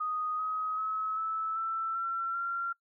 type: tone with pitch steps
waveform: sine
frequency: 1244.5 / 1265.5 / 1286.9 / 1308.6 / 1330.7 / 1353.2 / 1376.1 Hz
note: D#6 / D#6 / E6 / E6 / E6 / E6 / F6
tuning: 0 / +29 / -42 / -13 / +16 / +45 / -26 cents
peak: -30 dBFS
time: 0-2.73 s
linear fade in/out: 10 ms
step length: 390 ms
effects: noise-tail reverb RT60 0.1 s tail -23 dB re dry